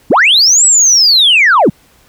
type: linear two-way sweep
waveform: sine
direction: up then down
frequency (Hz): 118.8 to 7902 to 118.8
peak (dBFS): -3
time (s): 0.1-1.7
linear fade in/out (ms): 10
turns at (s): 0.65
effects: tanh soft clip ceiling -1 dBFS + pink hiss -48 dBFS RMS until 2.08 s